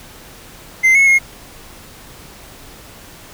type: tone with pitch steps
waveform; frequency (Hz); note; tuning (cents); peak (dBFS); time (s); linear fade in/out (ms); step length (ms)
triangle; 2075 / 2189 / 2151; C7 / C#7 / C7; -15 / -22 / +47; -6; 0.83-1.19; 20; 120
effects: pink hiss -39 dBFS RMS until 3.33 s